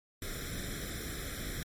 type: noise with comb filter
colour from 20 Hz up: pink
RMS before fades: -39 dBFS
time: 0.22-1.63 s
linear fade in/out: 2 ms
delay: 0.54 ms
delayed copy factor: +0.9
effects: MP3 64 kbps